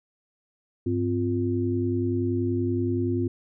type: tone cluster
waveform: sine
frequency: 101.2 / 259.6 / 350.1 Hz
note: G#2 / C4 / F4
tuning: -44 / -13 / +4 cents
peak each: -27 dBFS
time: 0.86-3.28 s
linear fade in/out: 5 ms
effects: none